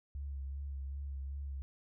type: tone with vibrato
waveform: sine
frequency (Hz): 69.1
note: C#2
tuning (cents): -5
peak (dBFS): -38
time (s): 0.15-1.62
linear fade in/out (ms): 0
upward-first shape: sine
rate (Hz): 2.6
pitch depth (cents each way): 35
effects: none